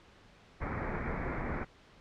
pink low-pass noise, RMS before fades -36 dBFS, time 0.6-1.65 s, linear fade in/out 20 ms, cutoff 2300 Hz, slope 96 dB/octave, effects pink hiss -59 dBFS RMS until 2 s + low-pass 4000 Hz 12 dB/octave

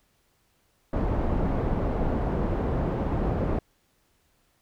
pink low-pass noise, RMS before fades -26 dBFS, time 0.93-3.59 s, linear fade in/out 2 ms, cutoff 720 Hz, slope 12 dB/octave, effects pink hiss -68 dBFS RMS until 4.61 s

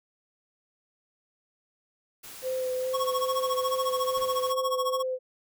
white noise, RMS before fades -44 dBFS, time 2.23-4.53 s, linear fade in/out 10 ms
sine tone with vibrato, 513 Hz, C5, 34 cents flat, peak -27 dBFS, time 2.42-5.19 s, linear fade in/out 50 ms, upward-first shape sine, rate 2.4 Hz, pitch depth 14 cents each way
square tone with tremolo, 1103 Hz, C#6, 9 cents flat, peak -26 dBFS, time 2.93-5.03 s, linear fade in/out 20 ms, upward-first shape sine, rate 14 Hz, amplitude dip 90%
pink noise with exponential decay, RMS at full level -45 dBFS, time 4.17-4.63 s, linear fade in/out 2 ms, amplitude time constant 100 ms
effects none

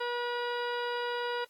harmonic tone, 482.9 Hz, B4, 39 cents flat, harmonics 1 / 2 / 3 / 4 / 5 / 6 / 7 / 8 / 10, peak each -34 / -36 / -38 / -44 / -51 / -44 / -53 / -47 / -50 dBFS, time 0-1.45 s, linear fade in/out 10 ms, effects white hiss -68 dBFS RMS until 1.49 s + AAC 64 kbps

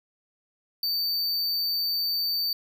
square tone, 4585 Hz, D8, 42 cents flat, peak -25 dBFS, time 0.83-2.53 s, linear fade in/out 2 ms, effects none

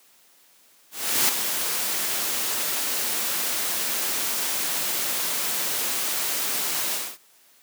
white noise with ADSR envelope, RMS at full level -19 dBFS, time 0.91-7.18 s, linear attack 380 ms, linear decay 4 ms, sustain -7 dB, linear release 260 ms, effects white hiss -57 dBFS RMS until 7.62 s + high-pass 200 Hz 12 dB/octave

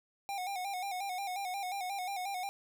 square tone with vibrato, 763 Hz, G5, 47 cents flat, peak -36 dBFS, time 0.29-2.49 s, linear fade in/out 0 ms, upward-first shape square, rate 5.6 Hz, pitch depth 75 cents each way, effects none

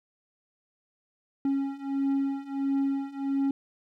triangle beating tone pair, 274 / 275.5 Hz, C#4 / C#4, -20 / -11 cents, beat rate 1.5 Hz, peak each -28 / -26 dBFS, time 1.45-3.51 s, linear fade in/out 2 ms, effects none

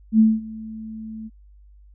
sine tone with ADSR envelope, 220 Hz, A3, in tune, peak -9 dBFS, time 0.12-1.3 s, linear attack 73 ms, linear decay 210 ms, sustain -22 dB, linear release 35 ms, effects added 50 Hz sine -46 dBFS peak until 1.94 s

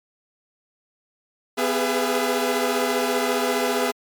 sawtooth tone cluster, 251.3 / 404.4 / 419.4 / 496.6 / 675 Hz, B3 / G#4 / G#4 / B4 / E5, +30 / -46 / +17 / +9 / +41 cents, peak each -23 dBFS, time 1.57-3.92 s, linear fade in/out 20 ms, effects MP3 96 kbps

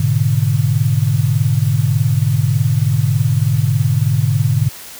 sine chord, G# diminished, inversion none, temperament equal with one note detuned, 105.09 / 123.47 / 146.83 Hz, G#2 / B2 / D3, +21 / 0 / 0 cents, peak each -16 dBFS, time 0-4.69 s, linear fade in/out 5 ms, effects white hiss -34 dBFS RMS until 4.99 s

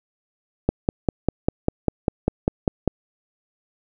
click train, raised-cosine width 2 ms, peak -4 dBFS, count 12, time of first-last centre 0.69-2.877 s, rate 5.03 Hz, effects none

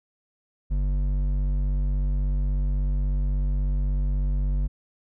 sine tone with hard clipping, 48.19 Hz, G1, 29 cents flat, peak -23 dBFS, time 0.7-4.68 s, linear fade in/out 20 ms, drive 8 dB, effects none

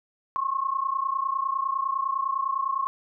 sine tone pair together, 1065 / 1094.9 Hz, C6 / C#6, +30 / -22 cents, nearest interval unison, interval 48 cents, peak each -27 dBFS, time 0.36-2.87 s, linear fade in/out 0 ms, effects none

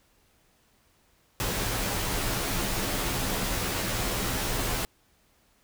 pink noise with comb filter, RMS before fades -29 dBFS, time 1.4-4.85 s, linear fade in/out 0 ms, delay 13 ms, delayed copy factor -0.6, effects pink hiss -65 dBFS RMS until 5.63 s

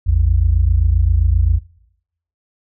sine tone pair together, 56.7 / 84.3 Hz, A#1 / E2, -47 / +39 cents, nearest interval perfect fifth, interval 686 cents, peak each -13 dBFS, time 0.06-1.59 s, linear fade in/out 20 ms, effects noise-tail reverb RT60 0.8 s tail -23 dB re dry + tanh soft clip ceiling -3 dBFS

